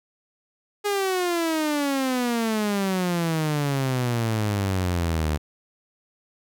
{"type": "exponential sweep", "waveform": "sawtooth", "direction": "down", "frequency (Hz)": [415.3, 74.4], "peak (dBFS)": -18, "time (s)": [0.84, 5.38], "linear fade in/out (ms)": 20, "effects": []}